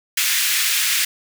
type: high-pass noise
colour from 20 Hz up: pink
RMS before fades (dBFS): -19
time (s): 0.17-1.05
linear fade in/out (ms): 5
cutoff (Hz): 1800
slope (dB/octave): 24
effects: none